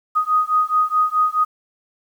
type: beating tone pair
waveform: sine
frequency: 1244.5 / 1249.2 Hz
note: D#6 / D#6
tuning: 0 / +7 cents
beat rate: 4.7 Hz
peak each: -18 dBFS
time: 0.15-1.45 s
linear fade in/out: 20 ms
effects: 8-bit